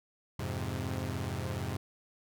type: chord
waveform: sawtooth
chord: F minor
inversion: none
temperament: equal with one note detuned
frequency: 86.9 / 103.83 / 130.81 Hz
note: F2 / Ab2 / C3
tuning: -8 / 0 / 0 cents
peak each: -34 dBFS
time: 0.39-1.77 s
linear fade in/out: 5 ms
effects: none